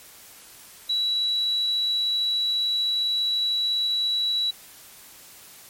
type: tone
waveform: sine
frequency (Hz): 3920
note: B7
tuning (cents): -14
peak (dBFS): -21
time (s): 0.89-4.51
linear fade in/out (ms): 10
effects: white hiss -47 dBFS RMS until 5.69 s + MP3 64 kbps